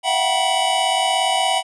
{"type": "tone cluster", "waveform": "square", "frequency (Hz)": [661, 725, 762, 962, 2971], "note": ["E5", "F#5", "G5", "B5", "F#7"], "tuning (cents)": [5, -35, -49, -46, 6], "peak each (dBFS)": [-26, -26, -21, -26, -23], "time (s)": [0.03, 1.63], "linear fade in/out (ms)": 50, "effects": ["resampled to 24000 Hz"]}